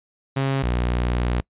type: tone pair in turn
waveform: sawtooth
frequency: 135.7 / 60.45 Hz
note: C#3 / B1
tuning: -36 / -36 cents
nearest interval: octave + major second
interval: 1400 cents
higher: first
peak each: -16 dBFS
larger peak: neither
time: 0.36-0.63 / 0.63-1.41 s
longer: second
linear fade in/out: 10 ms
effects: noise-tail reverb RT60 0.1 s tail -25 dB re dry + resampled to 8000 Hz